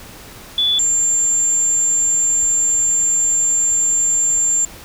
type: tone pair in turn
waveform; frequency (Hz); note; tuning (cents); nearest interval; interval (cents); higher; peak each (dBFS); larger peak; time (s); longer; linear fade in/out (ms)
sine; 3450 / 7310; A7 / A#8; -35 / -35; octave + minor second; 1300; second; -13; neither; 0.58-0.79 / 0.79-4.65; second; 2
effects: pink hiss -38 dBFS RMS until 4.84 s